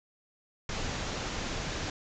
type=low-pass noise; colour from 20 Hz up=pink; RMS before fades=-35 dBFS; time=0.69-1.9 s; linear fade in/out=2 ms; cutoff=7200 Hz; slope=96 dB/octave; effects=none